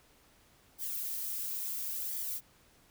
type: noise with flanger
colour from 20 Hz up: violet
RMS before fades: -37 dBFS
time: 0.78-2.41 s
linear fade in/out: 50 ms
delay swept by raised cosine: 0.73 to 3.93 ms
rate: 0.72 Hz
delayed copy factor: -0.6
effects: pink hiss -64 dBFS RMS until 2.9 s